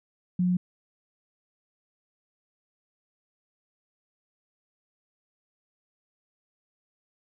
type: tone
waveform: sine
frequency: 180 Hz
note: F#3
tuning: 47 cents flat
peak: -21 dBFS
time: 0.39-0.57 s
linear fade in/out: 5 ms
effects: none